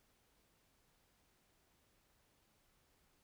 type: silence
effects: pink hiss -75 dBFS RMS until 3.23 s